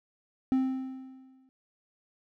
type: tone with exponential decay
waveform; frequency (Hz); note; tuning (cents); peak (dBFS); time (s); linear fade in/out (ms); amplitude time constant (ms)
triangle; 261.9; C4; +2; -19; 0.52-1.49; 0; 210
effects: none